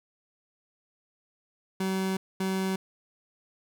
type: tone pair in turn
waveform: 30% pulse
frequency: 190 / 190 Hz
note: F#3 / F#3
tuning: +46 / +46 cents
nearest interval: unison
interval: 0 cents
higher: neither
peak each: -24 / -24 dBFS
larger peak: neither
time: 1.8-2.17 / 2.4-2.76 s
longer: first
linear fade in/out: 5 ms
effects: none